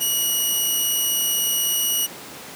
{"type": "tone", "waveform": "10% pulse", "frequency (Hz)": 2911, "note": "F#7", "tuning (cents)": -29, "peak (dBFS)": -11, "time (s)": [0, 2.07], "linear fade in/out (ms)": 20, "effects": ["pink hiss -37 dBFS RMS until 2.55 s", "high-pass 200 Hz 12 dB/octave"]}